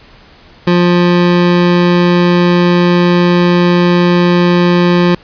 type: tone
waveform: 25% pulse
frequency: 175.9 Hz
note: F3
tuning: 13 cents sharp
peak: -3 dBFS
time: 0.67-5.15 s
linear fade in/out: 5 ms
effects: pink hiss -41 dBFS RMS until 5.23 s + resampled to 11025 Hz